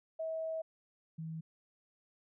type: tone pair in turn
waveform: sine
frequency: 644 / 161 Hz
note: E5 / E3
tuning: -41 / -41 cents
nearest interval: 2 octaves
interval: 2400 cents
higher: first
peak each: -35 / -39 dBFS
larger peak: first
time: 0.19-0.62 / 1.18-1.41 s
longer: first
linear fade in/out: 10 ms
effects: none